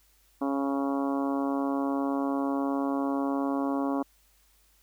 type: harmonic tone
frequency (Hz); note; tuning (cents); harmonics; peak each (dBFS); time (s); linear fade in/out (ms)
138.59; C#3; 0; 2 / 3 / 4 / 5 / 6 / 7 / 8 / 9 / 10; -27 / -38 / -36 / -37 / -39 / -40 / -38 / -50 / -48; 0.41-4.03; 10
effects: added 50 Hz sine -65 dBFS peak until 4.82 s + white hiss -65 dBFS RMS until 4.82 s